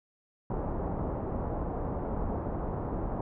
pink low-pass noise, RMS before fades -33 dBFS, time 0.5-3.21 s, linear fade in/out 2 ms, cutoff 960 Hz, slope 24 dB/octave, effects none

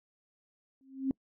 sine tone with exponential growth, 267.1 Hz, C4, 36 cents sharp, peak -24 dBFS, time 0.81-1.11 s, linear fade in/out 1 ms, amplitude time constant 65 ms, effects noise-tail reverb RT60 0.1 s tail -25 dB re dry

